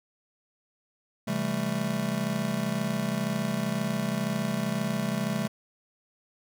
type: chord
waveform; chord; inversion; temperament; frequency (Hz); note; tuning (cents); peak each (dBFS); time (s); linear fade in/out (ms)
square; A minor seventh; first; just; 132 / 165 / 198 / 220; C3 / E3 / G3 / A3; +16 / +2 / +18 / 0; -36 / -35 / -32 / -32; 1.27-5.48; 10
effects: none